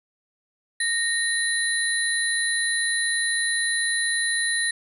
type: tone cluster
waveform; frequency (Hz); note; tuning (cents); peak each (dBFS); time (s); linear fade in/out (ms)
sine; 1851 / 4012 / 9700; A#6 / B7 / D#9; -13 / +26 / -45; -24 / -28 / -26; 0.8-4.71; 5
effects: none